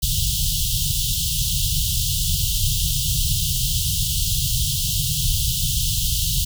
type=band-stop noise; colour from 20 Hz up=pink; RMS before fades=-21 dBFS; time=0.02-6.45 s; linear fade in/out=10 ms; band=160 to 2900 Hz; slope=96 dB/octave; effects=none